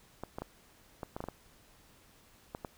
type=clicks; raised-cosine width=1 ms; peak=-24 dBFS; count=10; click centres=0.236 / 0.385 / 0.42 / 1.032 / 1.165 / 1.205 / 1.24 / 1.286 / 2.549 / 2.648 s; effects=pink hiss -62 dBFS RMS until 2.77 s